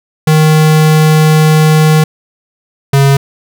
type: tone pair in turn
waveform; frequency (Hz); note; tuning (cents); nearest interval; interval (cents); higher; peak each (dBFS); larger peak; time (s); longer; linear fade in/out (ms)
square; 155.56 / 138.3; D#3 / C#3; 0 / -4; major second; 204; first; -5; neither; 0.27-2.04 / 2.93-3.17; first; 5
effects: none